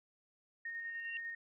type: tone with tremolo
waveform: sine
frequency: 1848 Hz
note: A#6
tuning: 16 cents flat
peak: -39 dBFS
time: 0.65-1.35 s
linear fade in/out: 5 ms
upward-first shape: square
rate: 10 Hz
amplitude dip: 25%
type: tone with exponential growth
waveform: sine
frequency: 2761 Hz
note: F7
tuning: 20 cents flat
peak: -39 dBFS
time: 0.8-1.17 s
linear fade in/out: 1 ms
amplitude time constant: 79 ms
effects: none